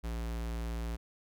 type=tone; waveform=square; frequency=57.3 Hz; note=A#1; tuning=29 cents flat; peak=-35 dBFS; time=0.03-0.97 s; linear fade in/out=20 ms; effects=none